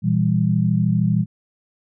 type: chord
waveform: sine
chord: E diminished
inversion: second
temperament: just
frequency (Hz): 118.67 / 164.81 / 197.78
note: Bb2 / E3 / G3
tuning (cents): +31 / 0 / +16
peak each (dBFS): -20 / -19 / -20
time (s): 0.02-1.26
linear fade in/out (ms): 50
effects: none